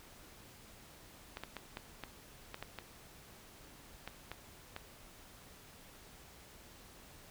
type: clicks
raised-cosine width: 0.3 ms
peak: -26 dBFS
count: 11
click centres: 1.371 / 1.436 / 1.567 / 1.771 / 2.037 / 2.544 / 2.626 / 2.787 / 4.076 / 4.316 / 4.764 s
effects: pink hiss -57 dBFS RMS until 7.3 s